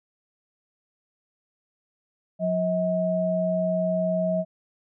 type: tone pair together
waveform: sine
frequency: 179.73 / 639 Hz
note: F3 / D#5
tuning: +50 / +46 cents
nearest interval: octave + minor seventh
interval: 2196 cents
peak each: -26 / -23 dBFS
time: 2.39-4.45 s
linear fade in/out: 50 ms
effects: none